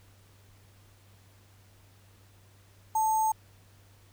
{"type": "tone with sample-and-hold", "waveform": "sine", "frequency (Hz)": 876, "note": "A5", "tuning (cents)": -8, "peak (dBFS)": -23, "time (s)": [2.95, 3.32], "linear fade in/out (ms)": 5, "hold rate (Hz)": 7350, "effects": ["added 98 Hz sine -57 dBFS peak until 4.12 s", "pink hiss -62 dBFS RMS until 4.12 s"]}